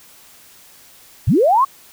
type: linear sweep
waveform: sine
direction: up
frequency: 72.8 to 1133 Hz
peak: -10 dBFS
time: 1.27-1.65 s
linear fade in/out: 10 ms
effects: white hiss -46 dBFS RMS until 1.92 s